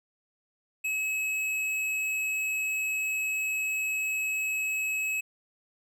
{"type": "tone with tanh clipping", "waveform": "sine", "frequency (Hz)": 2571, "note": "E7", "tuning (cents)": -44, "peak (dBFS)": -29, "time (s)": [0.84, 5.21], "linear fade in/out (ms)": 10, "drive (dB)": 13, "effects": []}